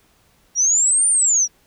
sine linear two-way sweep, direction up then down, 5600 to 9200 to 5600 Hz, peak -13 dBFS, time 0.55-1.48 s, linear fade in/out 50 ms, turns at 1.08 s, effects pink hiss -58 dBFS RMS until 1.66 s

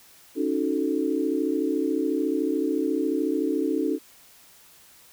sine chord, D# half-diminished seventh, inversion third, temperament equal, 277.2 / 311.1 / 370 / 440 Hz, C#4 / D#4 / F#4 / A4, 0 / 0 / 0 / 0 cents, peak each -27 / -26 / -30 / -29 dBFS, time 0.35-3.99 s, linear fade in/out 50 ms, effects white hiss -53 dBFS RMS until 5.12 s

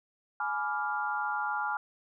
sine chord, G# diminished seventh, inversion none, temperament equal with one note detuned, 840.3 / 987.8 / 1174.7 / 1396.9 Hz, G#5 / B5 / D6 / F6, +20 / 0 / 0 / 0 cents, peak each -33 / -38 / -38 / -33 dBFS, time 0.4-1.77 s, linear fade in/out 2 ms, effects none

